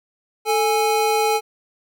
square tone pair together, 440 / 829.2 Hz, A4 / G#5, 0 / -3 cents, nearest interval major seventh, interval 1097 cents, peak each -20 dBFS, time 0.45-1.41 s, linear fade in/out 50 ms, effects none

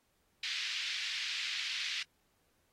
pink band-pass noise, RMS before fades -38 dBFS, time 0.43-2.03 s, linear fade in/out 5 ms, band 2200 to 4700 Hz, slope 24 dB/octave, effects pink hiss -75 dBFS RMS until 2.72 s + AAC 48 kbps

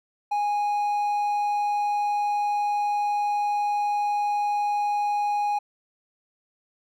triangle tone, 826 Hz, G#5, 10 cents flat, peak -20 dBFS, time 0.31-5.59 s, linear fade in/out 10 ms, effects none

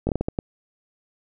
slowing click train, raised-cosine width 2 ms, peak -10 dBFS, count 7, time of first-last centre 0.07-0.389 s, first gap 20 ms, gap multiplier 1.39, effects none

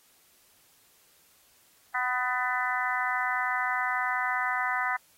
harmonic tone with a mistuned harmonic, 250 Hz, B3, 21 cents sharp, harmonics 3 / 4 / 5 / 6 / 7 / 8, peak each -33 / -33 / -33 / -33 / -33 / -33 dBFS, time 1.94-4.97 s, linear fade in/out 10 ms, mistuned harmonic 7, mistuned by +24 cents, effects white hiss -62 dBFS RMS until 5.17 s + AAC 48 kbps

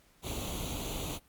pink noise with comb filter, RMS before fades -37 dBFS, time 0.22-1.2 s, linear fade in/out 50 ms, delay 0.29 ms, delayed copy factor +0.75, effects pink hiss -65 dBFS RMS until 1.28 s + Opus 48 kbps

